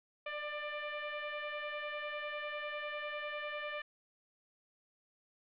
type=tone with frequency modulation; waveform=sine; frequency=589 Hz; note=D5; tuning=5 cents sharp; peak=-38 dBFS; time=0.26-3.82 s; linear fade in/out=5 ms; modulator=594 Hz; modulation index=3.7; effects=none